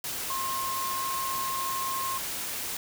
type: tone in noise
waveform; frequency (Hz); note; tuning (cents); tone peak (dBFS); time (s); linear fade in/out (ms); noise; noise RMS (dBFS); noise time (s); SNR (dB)
sine; 1066; C6; +32; -30; 0.3-2.18; 2; white; -34; 0.04-2.77; +1
effects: none